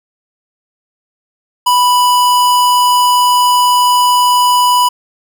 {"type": "tone", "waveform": "square", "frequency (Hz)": 987.8, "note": "B5", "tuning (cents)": 0, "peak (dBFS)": -8, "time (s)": [1.66, 4.89], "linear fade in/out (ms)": 10, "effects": []}